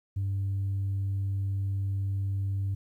sine tone, 98 Hz, G2, in tune, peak -25 dBFS, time 0.16-2.75 s, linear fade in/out 10 ms, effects tanh soft clip ceiling -25 dBFS + 11-bit

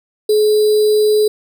sine tone with sample-and-hold, 425 Hz, G#4, 40 cents sharp, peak -9 dBFS, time 0.29-1.28 s, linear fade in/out 5 ms, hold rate 4410 Hz, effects none

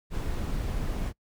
brown noise, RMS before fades -30 dBFS, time 0.1-1.13 s, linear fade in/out 50 ms, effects noise-tail reverb RT60 0.1 s tail -24 dB re dry

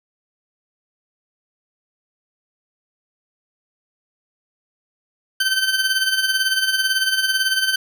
20% pulse tone with tremolo, 1542 Hz, G6, 29 cents flat, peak -10 dBFS, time 5.4-7.76 s, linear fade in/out 5 ms, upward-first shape sine, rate 18 Hz, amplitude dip 60%, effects none

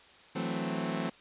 sawtooth chord, F# half-diminished seventh, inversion third, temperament equal with one note detuned, 164.81 / 183.19 / 220 / 261.6 Hz, E3 / F#3 / A3 / C4, 0 / -17 / 0 / 0 cents, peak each -33 dBFS, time 0.35-1.1 s, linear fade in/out 10 ms, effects white hiss -56 dBFS RMS until 1.2 s + resampled to 8000 Hz

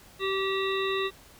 harmonic tone with a mistuned harmonic, 386.8 Hz, G4, 23 cents flat, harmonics 1 / 3 / 5 / 7 / 9 / 10, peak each -28 / -33 / -35 / -36 / -38 / -38 dBFS, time 0.19-1.11 s, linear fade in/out 50 ms, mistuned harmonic 9, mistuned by +67 cents, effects pink hiss -53 dBFS RMS until 1.39 s

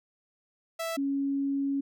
sawtooth / sine tone pair in turn, 659.3 / 277.2 Hz, E5 / C#4, 0 / 0 cents, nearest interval octave + minor third, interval 1500 cents, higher first, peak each -27 / -26 dBFS, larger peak second, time 0.79-0.97 / 0.97-1.81 s, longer second, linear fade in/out 10 ms, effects none

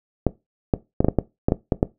clicks, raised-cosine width 2 ms, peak -3 dBFS, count 10, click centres 0.267 / 0.738 / 1.005 / 1.046 / 1.085 / 1.187 / 1.485 / 1.521 / 1.722 / 1.829 s, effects noise-tail reverb RT60 0.2 s tail -18 dB re dry

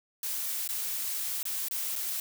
blue noise with dropouts, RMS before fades -33 dBFS, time 0.23-2.2 s, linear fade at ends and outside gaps 2 ms, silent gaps 0.677-0.689 / 1.43-1.453 / 1.685-1.71 / 1.956-1.96 s, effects none

